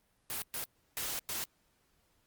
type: noise bursts at uneven times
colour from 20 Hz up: white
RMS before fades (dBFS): -37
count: 4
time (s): 0.3-0.42 / 0.54-0.64 / 0.97-1.19 / 1.29-1.44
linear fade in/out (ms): 0
effects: pink hiss -73 dBFS RMS until 2.26 s + Opus 32 kbps